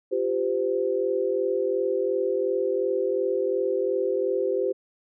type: chord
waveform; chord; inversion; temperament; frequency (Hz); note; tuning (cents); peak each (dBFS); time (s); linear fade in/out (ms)
sine; F suspended second; none; equal with one note detuned; 349.2 / 392 / 511.9; F4 / G4 / C5; 0 / 0 / -38; -30 / -25 / -26; 0.11-4.73; 20
effects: none